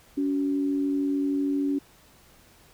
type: tone pair together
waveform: sine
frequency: 282.7 / 375.8 Hz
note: C#4 / F#4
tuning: +34 / +27 cents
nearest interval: perfect fourth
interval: 493 cents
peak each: -23 / -34 dBFS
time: 0.17-1.79 s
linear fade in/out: 10 ms
effects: pink hiss -56 dBFS RMS until 2.73 s